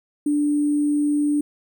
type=tone with sample-and-hold; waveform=sine; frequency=293.7 Hz; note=D4; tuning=in tune; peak=-17 dBFS; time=0.26-1.41 s; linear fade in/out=5 ms; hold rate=8820 Hz; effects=none